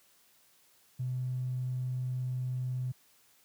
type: tone with tanh clipping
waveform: triangle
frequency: 127 Hz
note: B2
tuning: 49 cents sharp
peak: -30 dBFS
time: 0.99-2.92 s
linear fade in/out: 10 ms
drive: 2 dB
effects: white hiss -65 dBFS RMS until 3.44 s + high-pass 80 Hz 12 dB/octave